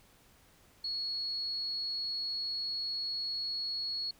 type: tone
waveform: sine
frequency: 4345 Hz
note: C#8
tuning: 35 cents flat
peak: -33 dBFS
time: 0.84-4.11 s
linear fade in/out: 5 ms
effects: pink hiss -63 dBFS RMS until 4.19 s